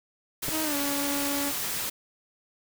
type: noise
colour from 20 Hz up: white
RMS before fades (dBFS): -31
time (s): 0.42-1.9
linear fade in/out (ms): 10
type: clicks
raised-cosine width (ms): 2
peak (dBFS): -21 / -23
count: 2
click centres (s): 0.483 / 0.49
type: tone with pitch glide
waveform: sawtooth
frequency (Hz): 314.8 to 283.7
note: D#4 to C#4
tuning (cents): +20 to +40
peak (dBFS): -25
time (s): 0.5-1.53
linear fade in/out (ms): 50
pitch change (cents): -180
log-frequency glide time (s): 0.63-0.76
effects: none